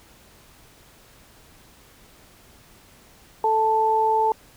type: tone pair together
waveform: sine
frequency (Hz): 440 / 880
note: A4 / A5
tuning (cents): 0 / 0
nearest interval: octave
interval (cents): 1200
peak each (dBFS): -23 / -18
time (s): 3.44-4.32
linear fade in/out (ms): 2
effects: pink hiss -52 dBFS RMS until 4.56 s

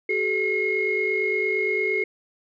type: tone cluster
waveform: sine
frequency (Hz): 380.3 / 429 / 2155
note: F#4 / A4 / C#7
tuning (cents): +48 / -44 / -49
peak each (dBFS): -26 / -26 / -23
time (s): 0.09-2.04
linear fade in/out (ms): 5
effects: tanh soft clip ceiling -12 dBFS

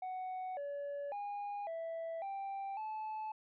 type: tone with pitch steps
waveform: sine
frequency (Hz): 743 / 570 / 816 / 659 / 786 / 867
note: F#5 / C#5 / G#5 / E5 / G5 / A5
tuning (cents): +7 / +48 / -31 / -1 / +4 / -26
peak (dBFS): -36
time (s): 0.02-3.32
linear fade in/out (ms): 5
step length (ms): 550
effects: tanh soft clip ceiling -38 dBFS

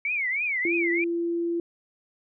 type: tone with vibrato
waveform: sine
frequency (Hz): 2217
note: C#7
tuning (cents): 0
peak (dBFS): -24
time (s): 0.05-1.04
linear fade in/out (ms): 2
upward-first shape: triangle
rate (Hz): 3.2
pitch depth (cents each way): 240
type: tone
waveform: sine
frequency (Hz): 340.2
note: F4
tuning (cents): -45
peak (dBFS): -24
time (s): 0.65-1.6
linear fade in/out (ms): 2
effects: none

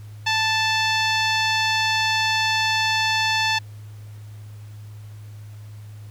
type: tone with low-pass filter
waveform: 10% pulse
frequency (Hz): 880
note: A5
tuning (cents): 0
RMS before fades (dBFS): -21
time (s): 0.26-3.59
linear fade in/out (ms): 10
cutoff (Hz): 5500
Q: 0.73
effects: added 105 Hz sine -36 dBFS peak until 6.1 s + pink hiss -54 dBFS RMS until 6.1 s

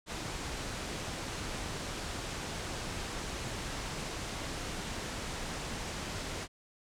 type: low-pass noise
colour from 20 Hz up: pink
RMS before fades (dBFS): -39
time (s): 0.06-6.48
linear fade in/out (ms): 50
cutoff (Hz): 8600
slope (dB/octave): 24
effects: none

